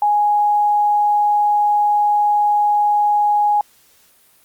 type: tone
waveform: sine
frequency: 830.6 Hz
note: G#5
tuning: in tune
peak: -12 dBFS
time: 0.02-3.61 s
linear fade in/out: 2 ms
effects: white hiss -53 dBFS RMS until 4.44 s + Opus 32 kbps